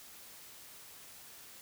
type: silence
effects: white hiss -53 dBFS RMS until 1.61 s